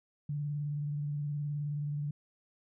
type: tone with vibrato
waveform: sine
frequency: 146.4 Hz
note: D3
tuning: 5 cents flat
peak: -32 dBFS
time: 0.29-2.11 s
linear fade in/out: 5 ms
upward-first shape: square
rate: 19 Hz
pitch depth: 28 cents each way
effects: none